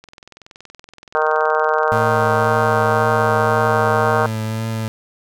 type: click train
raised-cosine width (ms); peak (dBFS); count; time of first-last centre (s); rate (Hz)
0.2; -23; 63; 0.04-2.965; 21.2
type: harmonic tone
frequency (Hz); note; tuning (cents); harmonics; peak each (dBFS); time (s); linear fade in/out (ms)
155.1; D#3; -5; 3 / 4 / 5 / 6 / 7 / 8 / 9 / 10; -20 / -21 / -22 / -23 / -23 / -24 / -25 / -25; 1.15-4.26; 0
type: tone with vibrato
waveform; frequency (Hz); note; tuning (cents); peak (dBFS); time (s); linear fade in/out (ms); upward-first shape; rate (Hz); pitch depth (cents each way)
30% pulse; 110.9; A2; +14; -18; 1.92-4.88; 0; triangle; 1.9; 26
effects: none